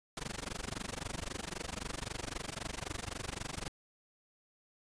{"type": "noise with amplitude modulation", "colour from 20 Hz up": "pink", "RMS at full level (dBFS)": -37, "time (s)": [0.17, 3.68], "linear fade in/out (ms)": 0, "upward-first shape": "sine", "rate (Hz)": 23.8, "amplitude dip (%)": 100, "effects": ["resampled to 22050 Hz"]}